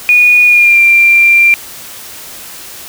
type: tone with pitch glide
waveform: sine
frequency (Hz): 2455 to 2373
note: D#7 to D7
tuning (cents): -24 to +17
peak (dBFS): -3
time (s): 0.09-1.54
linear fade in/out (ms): 0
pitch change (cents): -59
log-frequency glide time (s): 0.45-0.8
effects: white hiss -29 dBFS RMS until 2.88 s